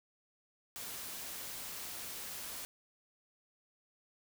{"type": "noise", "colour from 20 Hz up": "white", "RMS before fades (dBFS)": -44, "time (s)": [0.76, 2.65], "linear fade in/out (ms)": 0, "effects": []}